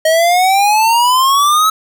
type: exponential sweep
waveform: square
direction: up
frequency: 627 to 1299 Hz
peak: -9 dBFS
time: 0.05-1.7 s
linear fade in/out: 5 ms
effects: none